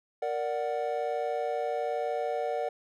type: chord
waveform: triangle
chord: Bb augmented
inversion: none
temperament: equal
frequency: 466.2 / 587.3 / 740 Hz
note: Bb4 / D5 / F#5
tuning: 0 / 0 / 0 cents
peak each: -31 dBFS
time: 0.22-2.69 s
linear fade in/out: 5 ms
effects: none